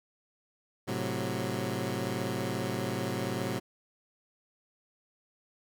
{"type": "chord", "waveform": "15% pulse", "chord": "F# diminished", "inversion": "first", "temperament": "equal", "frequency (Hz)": [110, 130.81, 185], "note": ["A2", "C3", "F#3"], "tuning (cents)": [0, 0, 0], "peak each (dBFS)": -29, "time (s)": [0.87, 3.6], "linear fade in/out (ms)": 20, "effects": []}